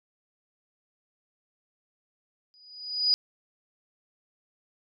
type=tone with exponential growth; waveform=sine; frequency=4935 Hz; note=D#8; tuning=15 cents flat; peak=-17 dBFS; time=2.54-3.14 s; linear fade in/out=0 ms; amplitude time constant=130 ms; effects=none